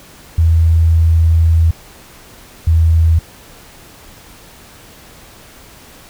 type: tone pair in turn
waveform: sine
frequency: 82 / 81.56 Hz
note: E2 / E2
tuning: -9 / -18 cents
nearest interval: unison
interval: 9 cents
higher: first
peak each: -7 dBFS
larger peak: neither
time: 0.38-1.71 / 2.67-3.19 s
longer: first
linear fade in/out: 5 ms
effects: pink hiss -40 dBFS RMS until 6.09 s